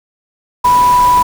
sine tone in noise, 987 Hz, B5, 1 cent flat, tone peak -6 dBFS, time 0.64-1.23 s, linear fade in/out 10 ms, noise pink, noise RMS -23 dBFS, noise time 0.64-1.23 s, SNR +14 dB, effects none

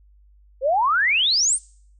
sine exponential sweep, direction up, 497.9 to 9500 Hz, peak -16 dBFS, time 0.61-1.59 s, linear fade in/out 50 ms, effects noise-tail reverb RT60 0.6 s tail -25 dB re dry + added 50 Hz sine -50 dBFS peak until 1.99 s

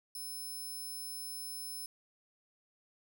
5% pulse tone, 5250 Hz, E8, 8 cents flat, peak -35 dBFS, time 0.15-1.86 s, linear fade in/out 2 ms, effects none

